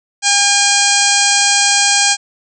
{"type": "harmonic tone with a mistuned harmonic", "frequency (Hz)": 807, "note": "G#5", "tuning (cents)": -50, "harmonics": [1, 2, 3, 4, 5, 6, 7, 8, 9, 10], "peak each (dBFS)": [-19, -19, -19, -19, -19, -19, -19, -19, -19, -19], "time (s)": [0.22, 2.17], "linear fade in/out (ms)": 50, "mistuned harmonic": 5, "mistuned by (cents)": 66, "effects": []}